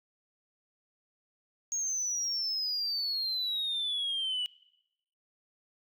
sine exponential sweep, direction down, 6600 to 2928 Hz, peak -28 dBFS, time 1.72-4.46 s, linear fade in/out 0 ms, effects noise-tail reverb RT60 0.9 s tail -24 dB re dry + tanh soft clip ceiling -27 dBFS

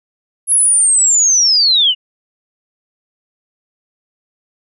sine linear sweep, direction down, 10810 to 2825 Hz, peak -8 dBFS, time 0.47-1.95 s, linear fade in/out 50 ms, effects none

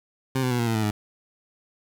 20% pulse tone with pitch steps, 131.8 / 126.94 / 122.27 / 117.76 / 113.42 / 109.24 / 105.22 Hz, C3 / B2 / B2 / A#2 / A#2 / A2 / G#2, +13 / +48 / -17 / +18 / -47 / -12 / +23 cents, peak -17 dBFS, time 0.35-0.91 s, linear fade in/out 5 ms, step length 80 ms, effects 8-bit

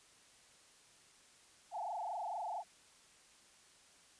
sine tone with frequency modulation, 784 Hz, G5, in tune, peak -38 dBFS, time 1.71-2.64 s, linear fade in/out 50 ms, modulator 24.4 Hz, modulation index 4.2, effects white hiss -64 dBFS RMS until 4.19 s + resampled to 22050 Hz

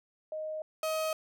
sine / 35% pulse tone pair in turn, 622.3 / 631.7 Hz, D#5 / D#5, 0 / +26 cents, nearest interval unison, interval 26 cents, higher second, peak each -34 / -28 dBFS, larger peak second, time 0.32-0.62 / 0.83-1.13 s, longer neither, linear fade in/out 2 ms, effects none

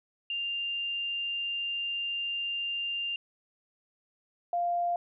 sine tone pair in turn, 2794 / 696.9 Hz, F7 / F5, 0 / -4 cents, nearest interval 2 octaves, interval 2404 cents, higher first, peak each -30 / -26 dBFS, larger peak second, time 0.3-3.16 / 4.53-4.96 s, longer first, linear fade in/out 2 ms, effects none

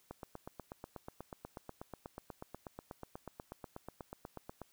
click train, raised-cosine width 1 ms, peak -30 dBFS, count 38, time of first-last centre 0.11-4.617 s, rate 8.21 Hz, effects white hiss -70 dBFS RMS until 4.72 s

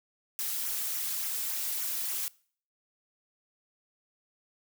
blue noise with flanger, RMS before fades -33 dBFS, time 0.39-2.28 s, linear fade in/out 0 ms, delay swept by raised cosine 0.22 to 3.42 ms, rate 3.5 Hz, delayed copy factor -0.7, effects noise-tail reverb RT60 0.5 s tail -23 dB re dry

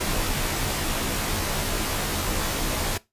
pink noise with comb filter, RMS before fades -26 dBFS, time 0-2.98 s, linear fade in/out 10 ms, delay 17 ms, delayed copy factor -1, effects noise-tail reverb RT60 0.2 s tail -19 dB re dry + resampled to 32000 Hz

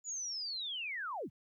sine linear sweep, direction down, 7010 to 69 Hz, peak -37 dBFS, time 0.04-1.3 s, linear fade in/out 50 ms, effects 13-bit

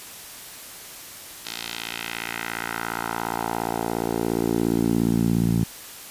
10% pulse tone with band-pass filter sweep, 57.2 Hz, A#1, 32 cents flat, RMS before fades -25 dBFS, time 1.45-5.64 s, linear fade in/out 5 ms, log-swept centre 4400 to 150 Hz, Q 1.6, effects white hiss -40 dBFS RMS until 6.1 s + resampled to 32000 Hz

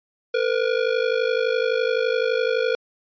square ring-modulated tone, 480 Hz, B4, 49 cents flat, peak -17 dBFS, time 0.34-2.75 s, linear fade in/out 0 ms, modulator 25.9 Hz, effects resampled to 11025 Hz

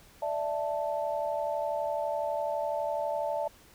sine chord, D suspended second, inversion none, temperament equal, 587.3 / 659.3 / 880 Hz, D5 / E5 / A5, 0 / 0 / 0 cents, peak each -32 / -33 / -34 dBFS, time 0.22-3.48 s, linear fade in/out 5 ms, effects pink hiss -57 dBFS RMS until 3.74 s

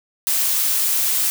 blue noise, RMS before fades -19 dBFS, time 0.27-1.3 s, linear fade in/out 0 ms, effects none

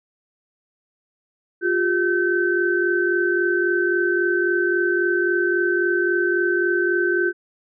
sine tone cluster, 352.8 / 396.5 / 1537 Hz, F4 / G4 / G6, +18 / +20 / -35 cents, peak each -20 / -25 / -21 dBFS, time 1.61-7.33 s, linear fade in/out 50 ms, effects none

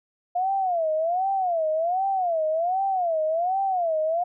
sine tone with vibrato, 698.5 Hz, F5, in tune, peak -21 dBFS, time 0.35-4.24 s, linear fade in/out 10 ms, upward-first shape sine, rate 1.3 Hz, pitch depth 200 cents each way, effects none

